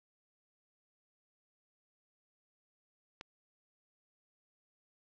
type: click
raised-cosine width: 0.2 ms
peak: -26 dBFS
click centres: 3.211 s
effects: low-pass 5000 Hz 12 dB/octave